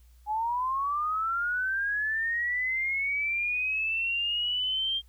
sine linear sweep, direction up, 830.6 to 3200 Hz, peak -26 dBFS, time 0.26-5.02 s, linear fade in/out 50 ms, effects added 60 Hz sine -53 dBFS peak until 5.08 s + white hiss -68 dBFS RMS until 5.08 s

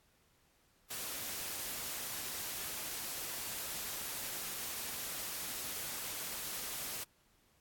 white noise, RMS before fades -41 dBFS, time 0.9-7.04 s, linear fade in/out 10 ms, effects pink hiss -71 dBFS RMS until 7.6 s + AAC 64 kbps

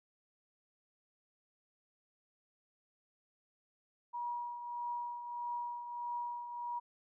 sine tone with tremolo, 959 Hz, A#5, 49 cents sharp, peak -35 dBFS, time 4.13-6.8 s, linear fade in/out 20 ms, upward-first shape triangle, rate 1.6 Hz, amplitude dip 60%, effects none

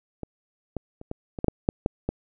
clicks, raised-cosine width 2 ms, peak -20 / -16 / -27 / -18 / -20 / -11 / -6 / -6 / -8 / -12 dBFS, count 10, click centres 0.233 / 0.767 / 1.014 / 1.114 / 1.388 / 1.444 / 1.483 / 1.689 / 1.861 / 2.09 s, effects none

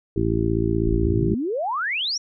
harmonic tone, 56.1 Hz, A1, 34 cents sharp, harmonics 1 / 2 / 3 / 4 / 5 / 6 / 7, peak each -27 / -25 / -29 / -29 / -30 / -24 / -26 dBFS, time 0.16-1.35 s, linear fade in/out 5 ms
sine exponential sweep, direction up, 30.28 to 5920 Hz, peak -22 dBFS, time 0.84-2.18 s, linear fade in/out 10 ms
effects none

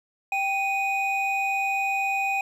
triangle tone pair together, 784 / 2486 Hz, G5 / D#7, 0 / -2 cents, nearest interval octave + minor sixth, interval 1998 cents, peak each -24 dBFS, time 0.32-2.41 s, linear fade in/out 2 ms, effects none

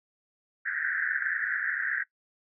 pink band-pass noise, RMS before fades -30 dBFS, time 0.65-2.04 s, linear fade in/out 20 ms, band 1500 to 1900 Hz, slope 96 dB/octave, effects noise-tail reverb RT60 0.1 s tail -20 dB re dry

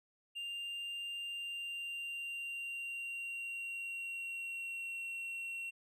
triangle tone with pitch glide, 2794 to 2730 Hz, F7 to F7, 0 to -40 cents, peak -38 dBFS, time 0.35-5.71 s, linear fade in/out 20 ms, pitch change -40 cents, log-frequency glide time 1.21-5.02 s, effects none

